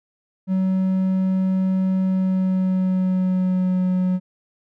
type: tone with pitch glide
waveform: triangle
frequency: 188.3 to 183.68 Hz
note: F#3 to F#3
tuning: +31 to -12 cents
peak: -15 dBFS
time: 0.47-4.2 s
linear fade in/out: 50 ms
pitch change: -43 cents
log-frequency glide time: 2.02-3.84 s
effects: none